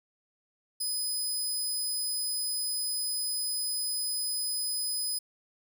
15% pulse tone, 5010 Hz, D#8, 11 cents sharp, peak -24 dBFS, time 0.8-5.19 s, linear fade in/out 10 ms, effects none

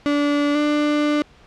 35% pulse tone pair in turn, 289.8 / 296.6 Hz, D4 / D4, -23 / +17 cents, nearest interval unison, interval 40 cents, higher second, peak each -15 dBFS, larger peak neither, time 0.06-0.55 / 0.55-1.22 s, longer second, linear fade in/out 0 ms, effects pink hiss -50 dBFS RMS until 1.46 s + low-pass 4000 Hz 12 dB/octave

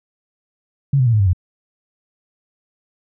sine tone with pitch steps, 139 / 127.46 / 116.88 / 107.18 / 98.29 / 90.13 Hz, C#3 / C3 / A#2 / A2 / G2 / F#2, +5 / -45 / +5 / -45 / +5 / -45 cents, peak -11 dBFS, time 0.93-1.332 s, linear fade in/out 5 ms, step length 67 ms, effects none

